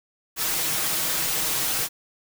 white noise with comb filter, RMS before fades -25 dBFS, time 0.36-1.89 s, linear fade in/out 50 ms, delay 6.3 ms, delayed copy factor +0.65, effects none

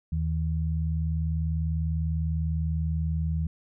sine tone pair together, 79.93 / 160 Hz, D#2 / D#3, +47 / +49 cents, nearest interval octave, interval 1202 cents, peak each -26 / -29 dBFS, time 0.12-3.47 s, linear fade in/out 5 ms, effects none

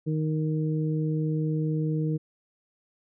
harmonic tone, 155.56 Hz, D#3, in tune, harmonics 1 / 2 / 3, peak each -25 / -31 / -35 dBFS, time 0.06-2.18 s, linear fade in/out 20 ms, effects none

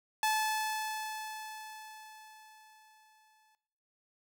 sawtooth tone with exponential decay, 867 Hz, A5, 26 cents flat, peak -23 dBFS, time 0.23-3.55 s, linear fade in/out 1 ms, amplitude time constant 720 ms, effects noise-tail reverb RT60 0.9 s tail -17 dB re dry

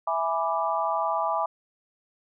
sine chord, E dominant seventh, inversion none, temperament equal, 659.3 / 830.6 / 987.8 / 1174.7 Hz, E5 / G#5 / B5 / D6, 0 / 0 / 0 / 0 cents, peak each -29 dBFS, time 0.07-1.46 s, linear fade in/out 5 ms, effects none

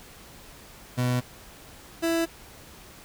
30% pulse tone pair in turn, 124.4 / 331.5 Hz, B2 / E4, +13 / +10 cents, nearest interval octave + perfect fourth, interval 1697 cents, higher second, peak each -20 dBFS, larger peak neither, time 0.97-1.21 / 2.02-2.26 s, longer neither, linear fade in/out 20 ms, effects pink hiss -48 dBFS RMS until 3.04 s

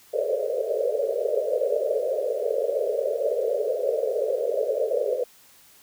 white band-pass noise, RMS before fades -25 dBFS, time 0.13-5.24 s, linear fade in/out 5 ms, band 420 to 610 Hz, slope 96 dB/octave, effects white hiss -54 dBFS RMS until 5.82 s

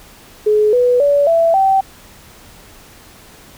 sine tone with pitch steps, 424 / 492.7 / 572.5 / 665.3 / 773.1 Hz, G#4 / B4 / D5 / E5 / G5, +36 / -4 / -44 / +16 / -24 cents, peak -9 dBFS, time 0.46-1.81 s, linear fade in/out 10 ms, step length 270 ms, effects pink hiss -42 dBFS RMS until 3.57 s

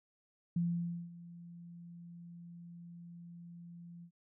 sine tone with ADSR envelope, 171.6 Hz, F3, 30 cents flat, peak -29 dBFS, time 0.56-4.11 s, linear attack 5 ms, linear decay 530 ms, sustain -19 dB, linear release 77 ms, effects none

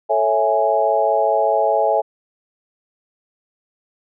sine chord, A major seventh, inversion none, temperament equal, 440 / 554.4 / 659.3 / 830.6 Hz, A4 / C#5 / E5 / G#5, 0 / 0 / 0 / 0 cents, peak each -22 / -20 / -18 / -19 dBFS, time 0.09-2.02 s, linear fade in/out 20 ms, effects none

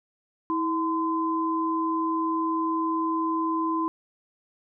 sine tone pair together, 324 / 1024.5 Hz, E4 / C6, -30 / -37 cents, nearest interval octave + minor sixth, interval 1993 cents, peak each -26 dBFS, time 0.5-3.88 s, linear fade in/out 0 ms, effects none

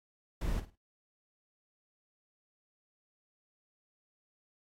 brown noise with echo, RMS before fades -33 dBFS, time 0.41-0.6 s, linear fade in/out 5 ms, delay 52 ms, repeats 3, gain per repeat -12 dB, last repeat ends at 0.756 s, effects noise-tail reverb RT60 0.2 s tail -23 dB re dry + AAC 48 kbps

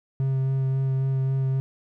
triangle tone with vibrato, 133.5 Hz, C3, 35 cents sharp, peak -19 dBFS, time 0.2-1.6 s, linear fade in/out 0 ms, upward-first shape sine, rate 3.7 Hz, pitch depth 12 cents each way, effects none

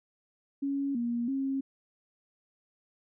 sine tone with pitch steps, 278.1 / 237.1 / 270.4 Hz, C#4 / A#3 / C#4, +6 / +30 / -43 cents, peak -28 dBFS, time 0.62-1.61 s, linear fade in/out 10 ms, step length 330 ms, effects none

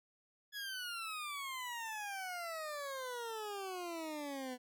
20% pulse exponential sweep, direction down, 1698 to 246.9 Hz, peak -36 dBFS, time 0.52-4.58 s, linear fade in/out 50 ms, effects none

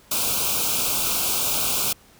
white band-stop noise, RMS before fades -23 dBFS, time 0.11-1.93 s, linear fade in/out 5 ms, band 1500 to 2300 Hz, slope 96 dB/octave, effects pink hiss -53 dBFS RMS until 2.19 s

